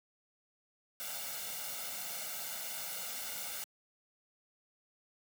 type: noise with comb filter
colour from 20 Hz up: white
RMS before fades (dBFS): -41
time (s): 1-3.64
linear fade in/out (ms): 0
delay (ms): 1.4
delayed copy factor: +0.8
effects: high-pass 200 Hz 12 dB/octave